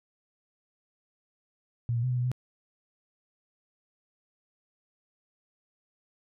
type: tone with pitch steps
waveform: sine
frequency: 118.7 / 117.3 / 127.2 / 124.6 / 123 / 125.9 Hz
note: A#2 / A#2 / C3 / B2 / B2 / B2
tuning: +32 / +11 / -48 / +16 / -7 / +34 cents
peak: -25 dBFS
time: 1.89-2.316 s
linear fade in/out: 0 ms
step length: 71 ms
effects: none